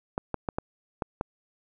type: clicks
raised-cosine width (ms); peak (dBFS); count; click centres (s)
1; -14; 6; 0.179 / 0.343 / 0.488 / 0.585 / 1.022 / 1.211
effects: none

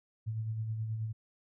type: tone with tremolo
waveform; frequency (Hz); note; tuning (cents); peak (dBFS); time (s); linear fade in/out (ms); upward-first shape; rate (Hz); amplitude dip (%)
sine; 110.5; A2; +8; -31; 0.26-1.13; 20; sine; 9.4; 40
effects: none

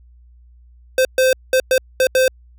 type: tone bursts at uneven times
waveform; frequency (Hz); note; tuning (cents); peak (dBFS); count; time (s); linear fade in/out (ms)
square; 518; C5; -17; -12; 6; 0.98-1.05 / 1.18-1.33 / 1.53-1.6 / 1.71-1.78 / 2-2.07 / 2.15-2.28; 2
effects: added 60 Hz sine -44 dBFS peak until 2.58 s

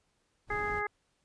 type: noise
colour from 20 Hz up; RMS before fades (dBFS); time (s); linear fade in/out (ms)
brown; -43; 0.47-0.83; 50
type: harmonic tone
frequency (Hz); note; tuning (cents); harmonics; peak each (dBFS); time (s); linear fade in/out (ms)
415.3; G#4; 0; 1 / 2 / 3 / 4 / 5; -37 / -37 / -37 / -37 / -37; 0.5-0.87; 5
effects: pink hiss -75 dBFS RMS until 1.24 s + resampled to 22050 Hz

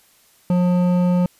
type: tone with hard clipping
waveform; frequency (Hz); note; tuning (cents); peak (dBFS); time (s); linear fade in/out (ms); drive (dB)
triangle; 178.6; F3; +39; -16; 0.5-1.26; 2; 14
effects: white hiss -55 dBFS RMS until 1.39 s + resampled to 32000 Hz

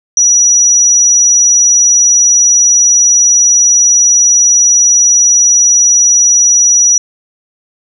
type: tone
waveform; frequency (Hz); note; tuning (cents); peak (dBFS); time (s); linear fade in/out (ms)
sine; 5840; F#8; -24; -4; 0.17-6.98; 2
effects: 7-bit

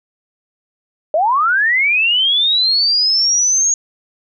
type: linear sweep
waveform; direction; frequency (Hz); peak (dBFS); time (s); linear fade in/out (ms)
sine; up; 585 to 6645; -11; 1.14-3.74; 2
effects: none

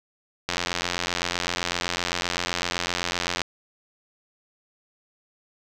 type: click train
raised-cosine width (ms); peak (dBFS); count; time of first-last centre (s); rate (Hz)
0.2; -7; 258; 0.49-3.417; 87.8
effects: none

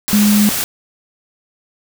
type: tone in noise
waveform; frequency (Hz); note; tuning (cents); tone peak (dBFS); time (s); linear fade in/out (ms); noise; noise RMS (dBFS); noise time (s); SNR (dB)
sine; 207.7; G#3; 0; -9; 0.13-0.49; 0; white; -19; 0.08-0.64; +7
effects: none

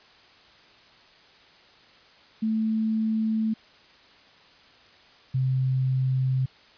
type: tone pair in turn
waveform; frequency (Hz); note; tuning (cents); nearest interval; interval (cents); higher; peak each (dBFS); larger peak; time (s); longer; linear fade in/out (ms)
sine; 220 / 130.58; A3 / C3; 0 / -3; major sixth; 903; first; -22 / -21; second; 2.42-3.54 / 5.34-6.46; neither; 10
effects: white hiss -54 dBFS RMS until 6.77 s + resampled to 11025 Hz

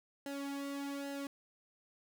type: tone with flanger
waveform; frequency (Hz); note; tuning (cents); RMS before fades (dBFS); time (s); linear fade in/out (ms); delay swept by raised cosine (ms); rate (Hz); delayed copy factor
sawtooth; 280; C#4; +18; -41; 0.26-1.27; 2; 0.85 to 2.35; 1.2; -0.75
effects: none

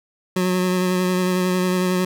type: tone with vibrato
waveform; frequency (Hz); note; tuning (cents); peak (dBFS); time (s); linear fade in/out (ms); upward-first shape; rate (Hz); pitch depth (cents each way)
25% pulse; 182.7; F#3; -22; -14; 0.36-2.05; 5; sine; 11; 18
effects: none

